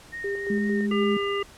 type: tone with vibrato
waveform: sine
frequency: 1846 Hz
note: A#6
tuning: 17 cents flat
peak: -32 dBFS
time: 0.12-0.87 s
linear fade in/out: 20 ms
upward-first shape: triangle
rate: 4 Hz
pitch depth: 18 cents each way
type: tone with tremolo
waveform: sine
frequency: 399.1 Hz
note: G4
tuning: 31 cents sharp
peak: -26 dBFS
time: 0.24-1.15 s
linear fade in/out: 5 ms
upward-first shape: square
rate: 4.4 Hz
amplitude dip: 45%
type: tone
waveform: sine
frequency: 208.9 Hz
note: G#3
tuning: 10 cents sharp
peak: -23 dBFS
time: 0.5-1.17 s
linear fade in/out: 2 ms
type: harmonic tone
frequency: 401.1 Hz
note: G4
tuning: 40 cents sharp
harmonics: 1 / 3 / 5 / 7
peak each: -26 / -31 / -33 / -34 dBFS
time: 0.91-1.43 s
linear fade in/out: 5 ms
effects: pink hiss -49 dBFS RMS until 1.57 s + low-pass 10000 Hz 12 dB/octave